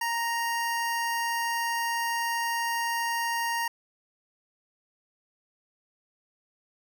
25% pulse tone, 932.3 Hz, A#5, in tune, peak -23 dBFS, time 0.01-3.68 s, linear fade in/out 5 ms, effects none

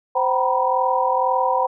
sine tone cluster, 519 / 766 / 948 / 990 Hz, C5 / G5 / A#5 / B5, -14 / -40 / +29 / +4 cents, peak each -22 dBFS, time 0.15-1.67 s, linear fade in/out 10 ms, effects none

